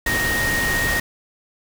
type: tone in noise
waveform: sine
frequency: 1864.7 Hz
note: A#6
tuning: in tune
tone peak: -20 dBFS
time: 0.06-1 s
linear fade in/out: 5 ms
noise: pink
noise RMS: -24 dBFS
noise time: 0.06-1 s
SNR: +1 dB
effects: none